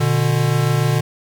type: tone pair together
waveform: square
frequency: 121.31 / 148.1 Hz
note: B2 / D3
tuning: -31 / +15 cents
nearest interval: minor third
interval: 346 cents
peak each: -18 dBFS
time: 0-1.01 s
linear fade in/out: 10 ms
effects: 8-bit